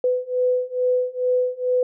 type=beating tone pair; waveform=sine; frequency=500 / 502.3 Hz; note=B4 / B4; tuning=+21 / +29 cents; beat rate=2.3 Hz; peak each=-22 / -21 dBFS; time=0.04-1.83 s; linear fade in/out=2 ms; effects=none